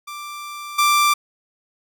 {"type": "tone with level steps", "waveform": "sawtooth", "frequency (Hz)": 1178, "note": "D6", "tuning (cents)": 5, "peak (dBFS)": [-27, -10], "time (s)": [0.07, 1.14], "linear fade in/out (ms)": 10, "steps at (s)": 0.78, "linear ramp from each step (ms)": 10, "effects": []}